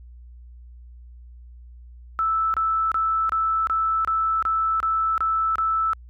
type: tone bursts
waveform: sine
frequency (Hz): 1316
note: E6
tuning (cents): -3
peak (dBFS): -19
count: 10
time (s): 2.19-5.933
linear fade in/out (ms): 0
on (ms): 350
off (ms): 27
effects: added 60 Hz sine -41 dBFS peak until 6.09 s